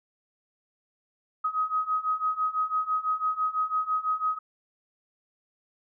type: beating tone pair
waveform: sine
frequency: 1259 / 1265 Hz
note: D#6 / D#6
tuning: +20 / +28 cents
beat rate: 6 Hz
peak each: -29 / -27 dBFS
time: 1.44-4.39 s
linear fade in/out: 10 ms
effects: none